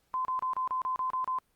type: tone bursts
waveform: sine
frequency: 1028 Hz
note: C6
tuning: 31 cents flat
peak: -28 dBFS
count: 9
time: 0.14-1.386 s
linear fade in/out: 0 ms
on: 110 ms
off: 32 ms
effects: pink hiss -72 dBFS RMS until 1.55 s + Opus 48 kbps